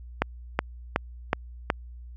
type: click train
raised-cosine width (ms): 0.5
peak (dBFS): -6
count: 5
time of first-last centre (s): 0.22-1.701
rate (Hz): 2.7
effects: added 60 Hz sine -40 dBFS peak until 2.16 s